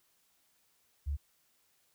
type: tone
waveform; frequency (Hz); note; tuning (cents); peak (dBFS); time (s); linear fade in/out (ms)
sine; 71.8; D2; -39; -31; 1.06-1.17; 20
effects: white hiss -72 dBFS RMS until 1.94 s